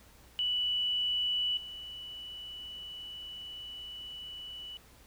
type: tone with level steps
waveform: sine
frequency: 2960 Hz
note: F#7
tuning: in tune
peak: -28 / -41 dBFS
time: 0.39-4.77 s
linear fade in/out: 0 ms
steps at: 1.57 s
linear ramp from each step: 2 ms
effects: added 60 Hz sine -60 dBFS peak until 5.06 s + pink hiss -59 dBFS RMS until 5.06 s